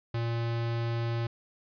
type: tone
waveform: square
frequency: 116.54 Hz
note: A#2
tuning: in tune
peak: -29 dBFS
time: 0.14-1.27 s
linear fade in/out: 5 ms
effects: resampled to 11025 Hz + 11-bit